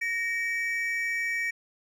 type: tone pair together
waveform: triangle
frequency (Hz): 1861.6 / 2295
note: A#6 / D7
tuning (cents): -3 / -40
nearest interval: major third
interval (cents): 363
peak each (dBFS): -28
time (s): 0.01-1.51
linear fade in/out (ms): 10
effects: none